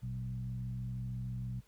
sine tone with frequency modulation, 121.7 Hz, B2, 25 cents flat, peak -36 dBFS, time 0.02-1.61 s, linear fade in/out 20 ms, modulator 66.3 Hz, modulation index 0.7, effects added 50 Hz sine -66 dBFS peak until 1.67 s + pink hiss -69 dBFS RMS until 1.67 s

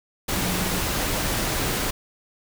sine tone in noise, 180.4 Hz, F#3, 44 cents flat, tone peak -29 dBFS, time 0.37-0.82 s, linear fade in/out 10 ms, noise pink, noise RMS -25 dBFS, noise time 0.28-1.91 s, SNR -7 dB, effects none

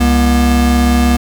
square tone pair together, 67.74 / 240 Hz, C#2 / B3, -39 / -49 cents, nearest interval octave + minor seventh, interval 2190 cents, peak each -12 dBFS, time 0-1.17 s, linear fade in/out 10 ms, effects none

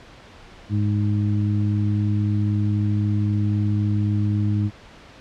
harmonic tone, 103.83 Hz, G#2, in tune, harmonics 1 / 2 / 3, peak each -19 / -25 / -29 dBFS, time 0.69-4.71 s, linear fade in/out 50 ms, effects pink hiss -45 dBFS RMS until 5.2 s + low-pass 4000 Hz 12 dB/octave

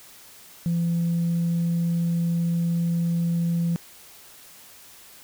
sine tone, 169.6 Hz, E3, 50 cents sharp, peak -19 dBFS, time 0.66-3.76 s, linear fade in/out 0 ms, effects tanh soft clip ceiling -18 dBFS + white hiss -48 dBFS RMS until 5.23 s

